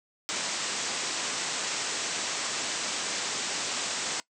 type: low-pass noise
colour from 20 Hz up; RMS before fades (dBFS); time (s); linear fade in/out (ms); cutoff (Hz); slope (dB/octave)
white; -32; 0.29-4.2; 0; 8200; 96
effects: noise-tail reverb RT60 0.1 s tail -20 dB re dry + high-pass 200 Hz 12 dB/octave